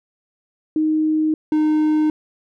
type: tone pair in turn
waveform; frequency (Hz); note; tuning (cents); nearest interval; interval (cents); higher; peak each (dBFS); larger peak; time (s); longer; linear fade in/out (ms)
sine / triangle; 311.1 / 307.3; D#4 / D#4; 0 / -21; unison; 21; first; -15 / -12; second; 0.76-1.34 / 1.52-2.1; neither; 2
effects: none